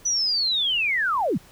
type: linear sweep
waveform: sine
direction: down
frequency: 6000 to 115.6 Hz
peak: -20 dBFS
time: 0.05-1.38 s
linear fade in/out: 10 ms
effects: pink hiss -51 dBFS RMS until 1.51 s